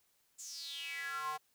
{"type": "tone with high-pass filter sweep", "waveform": "square", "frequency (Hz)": 152.5, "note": "D#3", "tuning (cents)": -34, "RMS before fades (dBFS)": -42, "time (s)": [0.38, 1.38], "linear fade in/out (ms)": 20, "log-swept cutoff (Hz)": [7400, 850], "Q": 7, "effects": ["white hiss -74 dBFS RMS until 1.54 s"]}